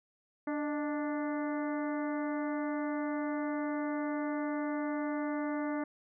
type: harmonic tone with a mistuned harmonic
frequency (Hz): 293.7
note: D4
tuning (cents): 0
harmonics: 1 / 2 / 3 / 4 / 5 / 6 / 7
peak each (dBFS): -33 / -39 / -43 / -45 / -47 / -49 / -50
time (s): 0.47-5.84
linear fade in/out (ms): 5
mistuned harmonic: 2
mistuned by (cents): +56
effects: none